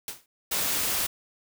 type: noise with exponential decay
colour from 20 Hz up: white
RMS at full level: -31 dBFS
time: 0.08-0.26 s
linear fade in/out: 1 ms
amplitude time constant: 39 ms
type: noise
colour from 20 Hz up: white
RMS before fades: -27 dBFS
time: 0.51-1.07 s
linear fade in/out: 10 ms
effects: none